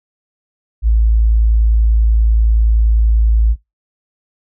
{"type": "tone", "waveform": "sine", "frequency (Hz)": 55.2, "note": "A1", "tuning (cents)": 6, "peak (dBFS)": -8, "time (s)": [0.82, 3.56], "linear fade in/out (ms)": 50, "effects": ["noise-tail reverb RT60 0.2 s tail -23 dB re dry"]}